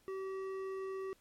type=tone with hard clipping; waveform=sine; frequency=383.3 Hz; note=G4; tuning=39 cents flat; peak=-40 dBFS; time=0.08-1.13 s; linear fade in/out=0 ms; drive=10 dB; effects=pink hiss -70 dBFS RMS until 1.2 s + MP3 64 kbps